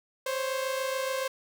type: tone pair together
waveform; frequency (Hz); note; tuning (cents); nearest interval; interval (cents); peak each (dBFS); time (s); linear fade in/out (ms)
sawtooth; 523.3 / 550.3; C5 / C#5; 0 / -13; minor second; 87; -26 / -31; 0.26-1.28; 5
effects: none